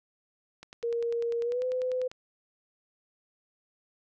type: click train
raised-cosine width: 0.2 ms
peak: -28 dBFS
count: 16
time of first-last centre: 0.63-2.115 s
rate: 10.1 Hz
type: tone with pitch glide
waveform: sine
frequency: 468.3 to 507.7 Hz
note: A#4 to B4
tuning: +8 to +48 cents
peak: -27 dBFS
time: 0.83-2.08 s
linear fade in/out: 10 ms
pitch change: +140 cents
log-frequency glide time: 1.43-1.64 s
effects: none